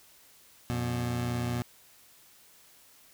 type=tone pair together; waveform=25% pulse; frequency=88.8 / 120.91 Hz; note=F2 / B2; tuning=+29 / -36 cents; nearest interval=perfect fourth; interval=535 cents; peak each=-34 / -26 dBFS; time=0.7-1.62 s; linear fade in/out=0 ms; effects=white hiss -58 dBFS RMS until 3.13 s